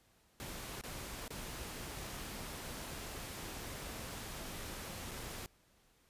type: noise with dropouts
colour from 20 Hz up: pink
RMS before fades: -45 dBFS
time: 0.4-5.46 s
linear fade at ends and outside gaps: 0 ms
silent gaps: 0.812-0.837 / 1.279-1.305 / 5.111-5.115 s
effects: pink hiss -70 dBFS RMS until 6.09 s + resampled to 32000 Hz